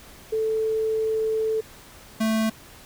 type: tone pair in turn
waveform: sine / square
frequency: 440 / 220.6 Hz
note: A4 / A3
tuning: 0 / +5 cents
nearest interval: octave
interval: 1195 cents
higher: first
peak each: -21 / -21 dBFS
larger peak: neither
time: 0.32-1.61 / 2.2-2.5 s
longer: first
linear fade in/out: 10 ms
effects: pink hiss -47 dBFS RMS until 2.85 s